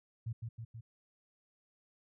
sine tone with echo, 114.1 Hz, A#2, 37 cents flat, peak -35 dBFS, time 0.26-0.33 s, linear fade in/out 10 ms, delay 160 ms, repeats 3, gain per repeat -3 dB, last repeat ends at 0.81 s, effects none

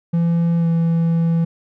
triangle tone with pitch glide, 168.8 to 166.28 Hz, E3 to E3, +41 to +15 cents, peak -12 dBFS, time 0.13-1.45 s, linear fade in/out 10 ms, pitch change -26 cents, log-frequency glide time 0.58-0.67 s, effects none

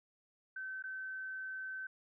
sine tone with dropouts, 1535 Hz, G6, 37 cents flat, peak -40 dBFS, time 0.56-1.87 s, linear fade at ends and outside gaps 5 ms, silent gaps 0.825-0.838 s, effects none

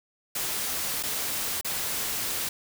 white noise with dropouts, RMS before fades -30 dBFS, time 0.35-2.49 s, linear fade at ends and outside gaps 5 ms, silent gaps 1.028-1.033 / 1.612-1.646 s, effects none

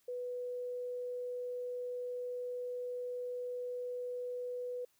sine tone, 493.9 Hz, B4, in tune, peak -37 dBFS, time 0.08-4.85 s, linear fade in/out 5 ms, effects white hiss -73 dBFS RMS until 4.99 s

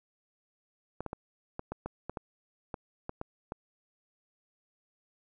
clicks, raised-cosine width 1 ms, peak -22 dBFS, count 12, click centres 1.006 / 1.063 / 1.131 / 1.594 / 1.72 / 1.86 / 2.096 / 2.172 / 2.742 / 3.094 / 3.214 / 3.521 s, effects none

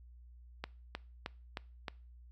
click train, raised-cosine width 0.3 ms, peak -22 dBFS, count 5, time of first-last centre 0.64-1.882 s, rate 3.22 Hz, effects noise-tail reverb RT60 0.4 s tail -23 dB re dry + added 60 Hz sine -53 dBFS peak until 2.31 s

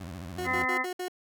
20% pulse tone with vibrato, 87.8 Hz, F2, 10 cents sharp, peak -33 dBFS, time 0-0.65 s, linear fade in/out 5 ms, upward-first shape sine, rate 14 Hz, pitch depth 190 cents each way
30% pulse tone bursts, 363.2 Hz, F#4, 32 cents flat, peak -29 dBFS, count 5, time 0.38-1.083 s, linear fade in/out 5 ms, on 91 ms, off 62 ms
harmonic tone, 256.1 Hz, C4, 37 cents flat, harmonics 1 / 2 / 3 / 4 / 5 / 7 / 8, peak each -38 / -39 / -36 / -33 / -35 / -33 / -29 dBFS, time 0.44-0.86 s, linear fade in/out 50 ms
effects none

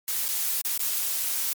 blue noise with dropouts, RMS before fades -27 dBFS, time 0.08-1.53 s, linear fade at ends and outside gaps 0 ms, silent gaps 0.282-0.288 / 0.614-0.649 / 0.777-0.794 s, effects MP3 96 kbps

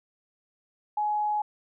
sine tone, 841 Hz, G#5, 22 cents sharp, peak -24 dBFS, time 0.97-1.42 s, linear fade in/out 5 ms, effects none

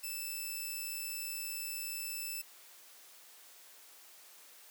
5% pulse tone, 2637 Hz, E7, in tune, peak -29 dBFS, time 0.03-2.42 s, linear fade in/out 10 ms, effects white hiss -57 dBFS RMS until 4.7 s + high-pass 400 Hz 12 dB/octave

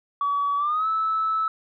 sine tone with pitch glide, 1138 to 1307.2 Hz, C#6 to E6, +45 to -15 cents, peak -20 dBFS, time 0.21-1.48 s, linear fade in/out 2 ms, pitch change +240 cents, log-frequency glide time 0.57-0.87 s, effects tanh soft clip ceiling -16 dBFS

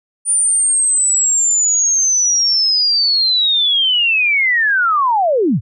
sine linear sweep, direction down, 9350 to 80 Hz, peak -11 dBFS, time 0.25-5.61 s, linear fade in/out 50 ms, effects none

